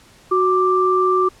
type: tone pair together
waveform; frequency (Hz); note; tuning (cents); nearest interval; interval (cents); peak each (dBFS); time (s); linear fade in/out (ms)
sine; 370 / 1177.5; F#4 / D6; 0 / +4; octave + minor sixth; 2004; -16; 0.31-1.29; 10
effects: pink hiss -49 dBFS RMS until 1.4 s + low-pass 10000 Hz 12 dB/octave